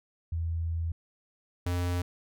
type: tone pair in turn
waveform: sine / square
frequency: 82.8 / 88.45 Hz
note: E2 / F2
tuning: +8 / +23 cents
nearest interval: minor second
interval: 115 cents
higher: second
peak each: -28 dBFS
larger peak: neither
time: 0.32-0.92 / 1.66-2.02 s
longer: first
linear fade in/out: 5 ms
effects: none